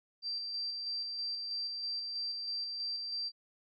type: tone with tremolo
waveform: sine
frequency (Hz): 4699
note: D8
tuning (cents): 0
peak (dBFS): -34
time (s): 0.22-3.32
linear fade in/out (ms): 50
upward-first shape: square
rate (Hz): 3.1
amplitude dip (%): 30
effects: none